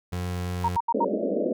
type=tone; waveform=30% pulse; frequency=89.6 Hz; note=F2; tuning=45 cents sharp; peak=-25 dBFS; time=0.12-0.77 s; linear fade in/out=10 ms
type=tone bursts; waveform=sine; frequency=932.3 Hz; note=A#5; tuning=in tune; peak=-20 dBFS; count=4; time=0.64-1.047 s; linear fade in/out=5 ms; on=44 ms; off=77 ms
type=band-pass noise; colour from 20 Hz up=white; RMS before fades=-26 dBFS; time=0.94-1.53 s; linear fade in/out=5 ms; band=190 to 620 Hz; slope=96 dB/octave
effects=none